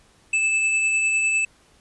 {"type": "tone with tremolo", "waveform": "square", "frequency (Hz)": 2627, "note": "E7", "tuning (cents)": -7, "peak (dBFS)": -18, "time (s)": [0.33, 1.45], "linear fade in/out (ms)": 5, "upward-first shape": "sine", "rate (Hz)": 9.9, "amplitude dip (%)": 25, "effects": ["pink hiss -57 dBFS RMS until 1.8 s", "resampled to 24000 Hz"]}